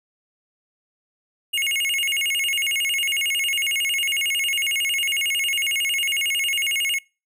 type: tone with vibrato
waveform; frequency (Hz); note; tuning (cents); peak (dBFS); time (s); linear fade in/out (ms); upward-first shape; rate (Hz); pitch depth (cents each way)
square; 2489; D#7; 0; -21; 1.53-6.99; 10; square; 11; 230
effects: noise-tail reverb RT60 0.3 s tail -25 dB re dry